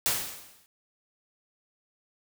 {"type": "noise with exponential decay", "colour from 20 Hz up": "white", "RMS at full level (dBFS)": -24, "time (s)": [0.06, 0.66], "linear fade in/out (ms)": 0, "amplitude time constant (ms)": 130, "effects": []}